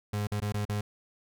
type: tone with dropouts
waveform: 35% pulse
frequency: 103.83 Hz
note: G#2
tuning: in tune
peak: -27 dBFS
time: 0.13-0.81 s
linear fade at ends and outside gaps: 5 ms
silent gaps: 0.271-0.317 / 0.402-0.419 / 0.523-0.542 / 0.652-0.692 s
effects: none